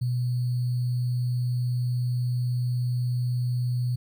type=tone with sample-and-hold; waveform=sine; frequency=123.47 Hz; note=B2; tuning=in tune; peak=-23 dBFS; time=0.01-3.96 s; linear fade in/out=10 ms; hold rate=4410 Hz; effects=none